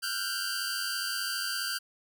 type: tone cluster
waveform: sawtooth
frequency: 1386 / 1478 / 1575 / 4690 Hz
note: F6 / F#6 / G6 / D8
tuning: -14 / -2 / +8 / -3 cents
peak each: -35 / -34 / -34 / -31 dBFS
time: 0.02-1.79 s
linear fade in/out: 20 ms
effects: none